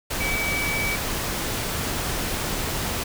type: tone in noise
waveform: sine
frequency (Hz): 2289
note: D7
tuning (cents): -45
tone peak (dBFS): -25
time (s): 0.2-0.96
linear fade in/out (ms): 10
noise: pink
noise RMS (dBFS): -27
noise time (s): 0.1-3.04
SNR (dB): -1
effects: none

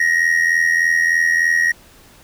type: tone with amplitude modulation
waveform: triangle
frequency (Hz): 1883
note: A#6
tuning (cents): +17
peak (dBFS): -8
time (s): 0-1.72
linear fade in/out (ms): 5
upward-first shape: sine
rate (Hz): 83.3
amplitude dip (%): 70
effects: pink hiss -47 dBFS RMS until 2.23 s

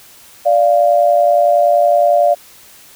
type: tone pair together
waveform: sine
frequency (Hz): 585 / 695.7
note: D5 / F5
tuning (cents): -7 / -7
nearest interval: minor third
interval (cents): 300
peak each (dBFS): -11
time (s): 0.45-2.35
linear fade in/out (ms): 20
effects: white hiss -42 dBFS RMS until 2.95 s

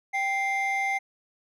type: tone pair together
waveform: triangle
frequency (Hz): 784 / 2093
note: G5 / C7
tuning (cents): 0 / 0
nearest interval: octave + perfect fourth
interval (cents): 1700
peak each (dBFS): -25 / -24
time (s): 0.13-0.99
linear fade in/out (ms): 20
effects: tanh soft clip ceiling -18 dBFS

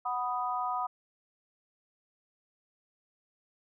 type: chord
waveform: sine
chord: B major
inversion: second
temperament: equal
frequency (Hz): 740 / 987.8 / 1244.5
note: F#5 / B5 / D#6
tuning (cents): 0 / 0 / 0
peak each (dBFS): -34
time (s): 0.05-0.87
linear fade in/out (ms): 10
effects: none

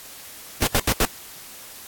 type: noise bursts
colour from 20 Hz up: pink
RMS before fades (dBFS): -19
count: 4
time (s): 0.62-1.051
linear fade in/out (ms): 0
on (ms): 50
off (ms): 77
effects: white hiss -41 dBFS RMS until 1.87 s + AAC 64 kbps

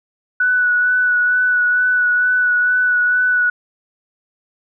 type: tone with vibrato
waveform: sine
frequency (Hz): 1480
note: F#6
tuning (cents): 0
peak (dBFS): -12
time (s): 0.4-3.5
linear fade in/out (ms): 5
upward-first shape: sine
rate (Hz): 2.2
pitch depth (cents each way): 18
effects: none

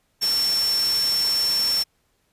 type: tone in noise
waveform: sine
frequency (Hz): 5420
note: E8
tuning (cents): +47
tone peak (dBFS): -19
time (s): 0.21-1.84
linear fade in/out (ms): 20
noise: white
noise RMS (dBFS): -30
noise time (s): 0.21-1.84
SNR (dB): +8
effects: pink hiss -68 dBFS RMS until 2.32 s + resampled to 32000 Hz

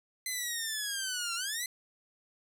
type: linear two-way sweep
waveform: 10% pulse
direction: down then up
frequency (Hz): 2053 to 1354 to 2053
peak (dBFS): -24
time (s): 0.26-1.66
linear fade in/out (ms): 2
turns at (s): 1.35
effects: none

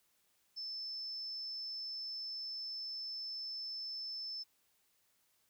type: tone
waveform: sine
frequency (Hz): 5274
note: E8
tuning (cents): 0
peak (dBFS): -40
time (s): 0.56-4.44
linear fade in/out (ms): 20
effects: white hiss -75 dBFS RMS until 5.49 s

